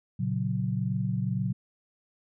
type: chord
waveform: sine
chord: F# major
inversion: first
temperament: equal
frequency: 116.54 / 138.59 / 185 Hz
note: A#2 / C#3 / F#3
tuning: 0 / 0 / 0 cents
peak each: -30 / -31 / -30 dBFS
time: 0.19-1.53 s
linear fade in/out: 10 ms
effects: none